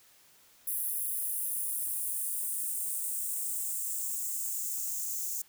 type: noise with high-pass filter sweep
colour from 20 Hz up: violet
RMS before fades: -34 dBFS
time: 0.67-5.42 s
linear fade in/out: 5 ms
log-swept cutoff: 11000 to 6700 Hz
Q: 3.5
effects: white hiss -61 dBFS RMS until 5.48 s